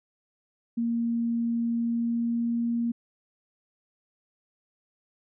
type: tone with pitch glide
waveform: sine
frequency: 233.1 to 234.6 Hz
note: A#3 to A#3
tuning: 0 to +11 cents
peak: -24 dBFS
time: 0.77-2.92 s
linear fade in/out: 10 ms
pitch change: +11 cents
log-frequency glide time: 1.75-2.69 s
effects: none